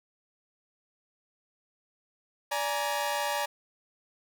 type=tone cluster; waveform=sawtooth; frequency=581 / 835 / 941 Hz; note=D5 / G#5 / A#5; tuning=-19 / +9 / +16 cents; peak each=-29 dBFS; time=2.51-3.46 s; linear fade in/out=10 ms; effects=none